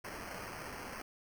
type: noise with sample-and-hold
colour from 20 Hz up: violet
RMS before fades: -45 dBFS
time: 0.04-1.02 s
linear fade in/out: 5 ms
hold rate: 3675 Hz
effects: none